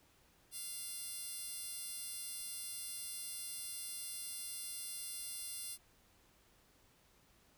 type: tone with high-pass filter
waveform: 10% pulse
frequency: 696 Hz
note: F5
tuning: 6 cents flat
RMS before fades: -45 dBFS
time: 0.51-5.78 s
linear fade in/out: 50 ms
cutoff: 7600 Hz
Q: 1.1
effects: pink hiss -69 dBFS RMS until 7.57 s